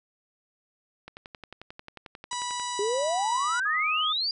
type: click train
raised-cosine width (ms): 0.3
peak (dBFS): -25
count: 18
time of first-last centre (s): 1.08-2.598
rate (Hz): 11.2
type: harmonic tone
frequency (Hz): 980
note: B5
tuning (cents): -14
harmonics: 1 / 2 / 3 / 4 / 5 / 6 / 7 / 8 / 9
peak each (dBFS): -32 / -41 / -42 / -38 / -44 / -42 / -44 / -41 / -45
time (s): 2.31-3.6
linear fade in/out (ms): 5
type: exponential sweep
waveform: sine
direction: up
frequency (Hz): 392 to 4881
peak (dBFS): -25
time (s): 2.79-4.31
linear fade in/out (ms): 2
type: tone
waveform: sine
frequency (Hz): 1248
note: D#6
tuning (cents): +5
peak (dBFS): -27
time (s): 3.65-4.13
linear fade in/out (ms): 10
effects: none